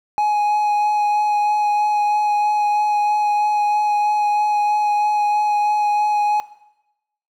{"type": "tone with vibrato", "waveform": "triangle", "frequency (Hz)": 836, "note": "G#5", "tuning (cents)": 11, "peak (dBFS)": -13, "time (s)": [0.18, 6.4], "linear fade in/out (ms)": 0, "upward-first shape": "sine", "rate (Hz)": 3.1, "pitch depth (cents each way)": 11, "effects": ["noise-tail reverb RT60 0.9 s tail -18 dB re dry"]}